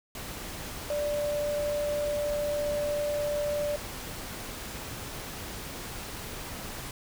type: tone in noise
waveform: sine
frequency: 587.3 Hz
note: D5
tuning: in tune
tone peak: -27 dBFS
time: 0.9-3.76 s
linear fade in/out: 2 ms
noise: pink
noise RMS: -39 dBFS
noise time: 0.15-6.91 s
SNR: +9 dB
effects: none